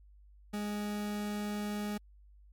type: tone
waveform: 40% pulse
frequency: 207.7 Hz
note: G#3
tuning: in tune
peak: -33 dBFS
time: 0.53-1.98 s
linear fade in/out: 10 ms
effects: added 50 Hz sine -55 dBFS peak until 2.52 s + MP3 96 kbps